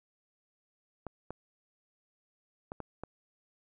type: clicks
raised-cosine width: 1 ms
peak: -25 dBFS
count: 5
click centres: 1.067 / 1.306 / 2.719 / 2.803 / 3.036 s
effects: none